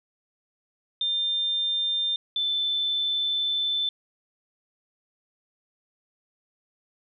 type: tone pair in turn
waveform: sine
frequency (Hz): 3600 / 3528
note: A7 / A7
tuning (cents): +39 / +4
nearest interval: unison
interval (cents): 35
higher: first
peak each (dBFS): -23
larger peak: neither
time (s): 1.01-2.16 / 2.36-3.89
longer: second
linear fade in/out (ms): 2
effects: none